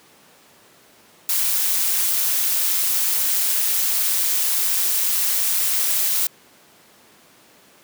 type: noise with amplitude modulation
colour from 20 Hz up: blue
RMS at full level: -18 dBFS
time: 1.29-6.27 s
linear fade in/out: 2 ms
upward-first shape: sine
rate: 188 Hz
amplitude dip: 45%
effects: pink hiss -51 dBFS RMS until 7.83 s + high-pass 200 Hz 12 dB/octave